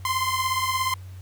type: beating tone pair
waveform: sawtooth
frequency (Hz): 1032 / 1049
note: C6 / C6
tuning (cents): -24 / +4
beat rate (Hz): 17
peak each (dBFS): -22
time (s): 0.05-0.94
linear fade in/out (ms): 2
effects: added 93 Hz sine -37 dBFS peak until 1.21 s + pink hiss -55 dBFS RMS until 1.21 s